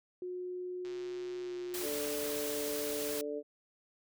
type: tone with pitch glide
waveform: sine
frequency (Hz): 362.1 to 358.1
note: F#4 to F4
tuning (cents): -37 to +43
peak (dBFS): -37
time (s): 0.22-1.86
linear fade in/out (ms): 2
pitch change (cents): -20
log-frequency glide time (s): 1.42-1.54
type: click train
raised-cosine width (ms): 0.2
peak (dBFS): -36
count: 221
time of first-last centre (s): 0.85-2.504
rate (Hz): 133
type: noise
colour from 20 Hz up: white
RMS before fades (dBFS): -40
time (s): 1.74-3.21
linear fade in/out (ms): 0
type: harmonic tone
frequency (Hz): 146.83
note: D3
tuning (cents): 0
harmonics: 2 / 3 / 4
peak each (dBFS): -42 / -37 / -41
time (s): 1.81-3.43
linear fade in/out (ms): 50
effects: none